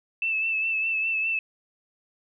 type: tone with vibrato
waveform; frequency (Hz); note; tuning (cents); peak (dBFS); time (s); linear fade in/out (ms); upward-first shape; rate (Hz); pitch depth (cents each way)
sine; 2637; E7; 0; -23; 0.22-1.39; 2; sine; 4.9; 31
effects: none